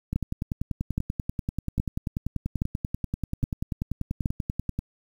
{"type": "two click trains", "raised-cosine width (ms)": 5, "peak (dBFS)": [-12, -15], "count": [6, 49], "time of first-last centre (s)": [[0.16, 4.258], [0.13, 4.79]], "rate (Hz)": [1.22, 10.3], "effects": ["8-bit"]}